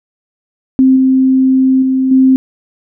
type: tone with level steps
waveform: sine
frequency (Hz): 262.2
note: C4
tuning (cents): +4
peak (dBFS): -4 / -6 / -9 / -4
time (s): 0.79-2.36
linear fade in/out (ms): 0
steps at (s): 0.96 / 1.82 / 2.11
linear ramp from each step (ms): 5
effects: none